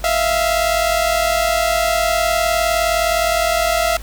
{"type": "tone pair together", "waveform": "sawtooth", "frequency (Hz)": [651.4, 691], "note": ["E5", "F5"], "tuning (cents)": [-21, -19], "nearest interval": "minor second", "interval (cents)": 102, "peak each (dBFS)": -14, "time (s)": [0.04, 3.97], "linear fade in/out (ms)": 2, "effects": ["added 50 Hz sine -29 dBFS peak until 4.02 s", "pink hiss -39 dBFS RMS until 4.02 s"]}